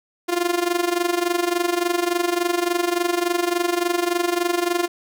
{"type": "tone with amplitude modulation", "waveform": "sawtooth", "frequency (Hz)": 349.2, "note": "F4", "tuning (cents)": 0, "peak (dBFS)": -12, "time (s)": [0.28, 4.88], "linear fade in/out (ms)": 20, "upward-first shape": "sine", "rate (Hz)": 23.5, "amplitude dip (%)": 80, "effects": []}